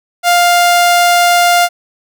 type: tone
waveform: sawtooth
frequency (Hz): 701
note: F5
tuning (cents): +6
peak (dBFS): -3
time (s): 0.23-1.69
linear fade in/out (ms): 50
effects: none

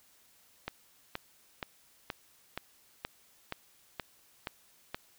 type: click train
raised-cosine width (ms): 0.3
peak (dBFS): -19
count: 10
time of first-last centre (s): 0.68-4.945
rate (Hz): 2.11
effects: white hiss -64 dBFS RMS until 5.18 s

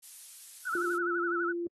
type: noise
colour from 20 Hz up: violet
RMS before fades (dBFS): -43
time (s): 0.02-0.98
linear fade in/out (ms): 20
type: tone with vibrato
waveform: sine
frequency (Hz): 1396.9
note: F6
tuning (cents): 0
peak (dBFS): -30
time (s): 0.65-1.53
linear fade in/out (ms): 20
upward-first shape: sine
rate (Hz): 12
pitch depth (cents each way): 130
type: tone with pitch glide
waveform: sine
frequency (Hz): 349.2 to 344.4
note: F4 to F4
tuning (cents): 0 to -24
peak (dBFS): -31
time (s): 0.75-1.67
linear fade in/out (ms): 2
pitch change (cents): -24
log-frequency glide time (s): 0.92-1.31
effects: low-pass 12000 Hz 12 dB/octave + AAC 32 kbps

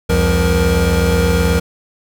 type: tone cluster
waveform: square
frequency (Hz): 67.1 / 86.1 / 173.3 / 471.5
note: C2 / F2 / F3 / A#4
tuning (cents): +44 / -24 / -13 / +20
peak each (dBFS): -18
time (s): 0.09-1.6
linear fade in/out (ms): 10
effects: none

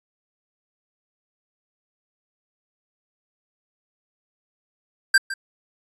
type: tone with echo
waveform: square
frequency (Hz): 1579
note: G6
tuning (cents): +12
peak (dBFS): -12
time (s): 5.14-5.18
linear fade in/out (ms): 5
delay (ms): 160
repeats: 1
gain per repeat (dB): -15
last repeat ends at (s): 5.34
effects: resampled to 24000 Hz

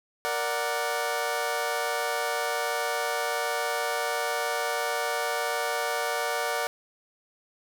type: chord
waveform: 20% pulse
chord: Bb augmented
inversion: none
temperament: equal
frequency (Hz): 466.2 / 587.3 / 740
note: Bb4 / D5 / F#5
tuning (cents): 0 / 0 / 0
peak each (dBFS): -27 / -26 / -26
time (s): 0.25-6.67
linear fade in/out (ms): 0
effects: none

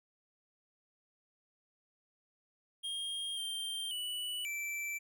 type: tone with pitch steps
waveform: square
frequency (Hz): 3230 / 3163 / 2958 / 2332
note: G#7 / G7 / F#7 / D7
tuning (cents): -49 / +15 / -1 / -13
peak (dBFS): -37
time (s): 2.83-4.99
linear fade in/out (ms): 20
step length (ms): 540
effects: none

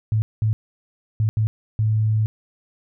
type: tone bursts at uneven times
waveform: sine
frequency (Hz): 108.8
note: A2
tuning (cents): -19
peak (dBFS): -16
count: 5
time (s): 0.12-0.22 / 0.42-0.53 / 1.2-1.29 / 1.37-1.47 / 1.79-2.26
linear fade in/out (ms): 0
effects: none

